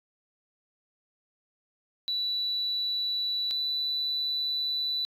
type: tone pair in turn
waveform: sine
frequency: 3950 / 3975 Hz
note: B7 / B7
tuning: 0 / +10 cents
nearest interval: unison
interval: 10 cents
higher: second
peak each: -26 dBFS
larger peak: neither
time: 2.08-3.51 / 3.51-5.05 s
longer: second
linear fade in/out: 0 ms
effects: tanh soft clip ceiling -22 dBFS